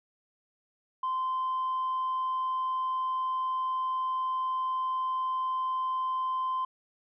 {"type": "tone", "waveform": "sine", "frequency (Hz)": 1036, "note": "C6", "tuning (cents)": -17, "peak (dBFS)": -26, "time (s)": [1.03, 6.65], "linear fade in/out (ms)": 5, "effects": ["tanh soft clip ceiling -25 dBFS"]}